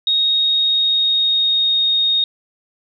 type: tone with pitch glide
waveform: sine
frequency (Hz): 3746 to 3718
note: A#7 to A#7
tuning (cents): +8 to -5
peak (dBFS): -13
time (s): 0.07-2.24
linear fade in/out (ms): 2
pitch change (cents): -13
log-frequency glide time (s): 0.17-1.82
effects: none

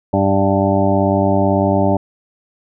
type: harmonic tone with a mistuned harmonic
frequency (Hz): 98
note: G2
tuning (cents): 0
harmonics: 1 / 2 / 3 / 4 / 6 / 7 / 8 / 9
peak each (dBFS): -19 / -18 / -19 / -22 / -18 / -22 / -24 / -23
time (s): 0.13-1.97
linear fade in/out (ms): 5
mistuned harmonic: 8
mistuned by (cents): -18
effects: none

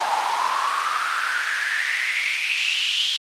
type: noise with high-pass filter sweep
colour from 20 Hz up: pink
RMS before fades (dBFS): -22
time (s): 0-3.17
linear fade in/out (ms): 10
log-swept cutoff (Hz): 820 to 3300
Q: 7.1
effects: low-pass 6000 Hz 12 dB/octave + Opus 48 kbps

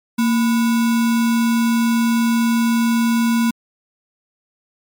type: tone with sample-and-hold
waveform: sine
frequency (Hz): 231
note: A#3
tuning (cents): -16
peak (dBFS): -13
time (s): 0.18-3.51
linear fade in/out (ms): 10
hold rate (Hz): 1225
effects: MP3 96 kbps

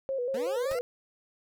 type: tone with vibrato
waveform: sine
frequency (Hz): 513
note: C5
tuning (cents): -34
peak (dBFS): -28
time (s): 0.09-0.81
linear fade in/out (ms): 0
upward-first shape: square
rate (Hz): 5.3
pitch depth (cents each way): 82
type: linear sweep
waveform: 20% pulse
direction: up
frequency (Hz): 206.1 to 703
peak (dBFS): -31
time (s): 0.34-0.79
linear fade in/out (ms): 2
type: noise with exponential decay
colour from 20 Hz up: pink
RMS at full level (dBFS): -37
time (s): 0.71-0.81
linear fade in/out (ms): 1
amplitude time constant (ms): 21
effects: none

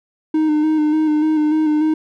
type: tone with vibrato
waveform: triangle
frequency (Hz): 307.5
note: D#4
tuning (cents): -20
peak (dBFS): -11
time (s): 0.34-1.94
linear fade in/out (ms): 5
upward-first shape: square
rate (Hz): 3.4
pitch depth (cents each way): 26
effects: none

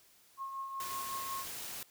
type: tone with tremolo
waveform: sine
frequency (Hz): 1080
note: C#6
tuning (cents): -45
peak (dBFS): -36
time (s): 0.37-1.46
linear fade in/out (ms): 50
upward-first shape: triangle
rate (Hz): 5.4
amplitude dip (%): 50
type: noise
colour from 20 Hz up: white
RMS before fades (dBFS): -43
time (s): 0.8-1.83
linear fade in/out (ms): 2
effects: white hiss -64 dBFS RMS until 1.9 s

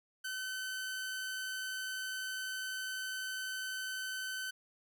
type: tone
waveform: sawtooth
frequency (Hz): 1524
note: G6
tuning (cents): -49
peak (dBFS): -34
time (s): 0.24-4.51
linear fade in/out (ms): 10
effects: none

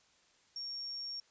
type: tone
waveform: sine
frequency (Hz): 5530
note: F8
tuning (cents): -18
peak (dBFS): -39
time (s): 0.56-1.2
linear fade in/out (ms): 2
effects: white hiss -68 dBFS RMS until 1.3 s + resampled to 16000 Hz

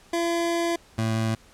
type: tone pair in turn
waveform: 25% pulse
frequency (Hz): 339.2 / 111.7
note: E4 / A2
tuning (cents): +50 / +27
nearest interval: octave + perfect fifth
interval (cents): 1923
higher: first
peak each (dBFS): -19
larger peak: neither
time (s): 0.13-0.76 / 0.98-1.35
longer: first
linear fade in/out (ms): 5
effects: pink hiss -54 dBFS RMS until 1.53 s + low-pass 10000 Hz 12 dB/octave

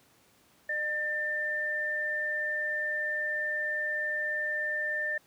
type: tone pair together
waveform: sine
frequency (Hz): 605 / 1791.6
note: D#5 / A6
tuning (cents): -49 / +31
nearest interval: octave + perfect fifth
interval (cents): 1880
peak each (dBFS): -38 / -29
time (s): 0.69-5.18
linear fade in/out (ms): 5
effects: pink hiss -63 dBFS RMS until 5.26 s + high-pass 100 Hz 12 dB/octave

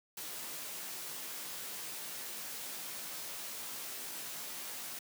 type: noise with comb filter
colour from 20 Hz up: white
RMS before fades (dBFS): -43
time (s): 0.17-4.99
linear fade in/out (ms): 5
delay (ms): 17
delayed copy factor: -0.65
effects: high-pass 150 Hz 12 dB/octave

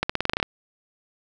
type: accelerating click train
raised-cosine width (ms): 0.3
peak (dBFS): -6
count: 10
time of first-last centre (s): 0.03-0.428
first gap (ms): 65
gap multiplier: 0.9
effects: none

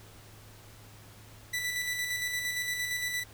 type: tone with tremolo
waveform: sawtooth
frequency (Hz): 1975.5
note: B6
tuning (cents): 0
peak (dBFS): -26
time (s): 1.53-3.24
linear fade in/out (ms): 10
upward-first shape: square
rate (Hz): 8.7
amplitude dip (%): 35
effects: added 106 Hz sine -53 dBFS peak until 3.33 s + pink hiss -54 dBFS RMS until 3.33 s

